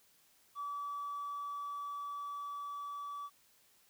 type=tone with level ramp; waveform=triangle; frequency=1149 Hz; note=D6; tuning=38 cents flat; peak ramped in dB=-34 to -38 dBFS; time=0.55-3.3 s; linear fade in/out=50 ms; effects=tanh soft clip ceiling -35 dBFS + white hiss -68 dBFS RMS until 3.89 s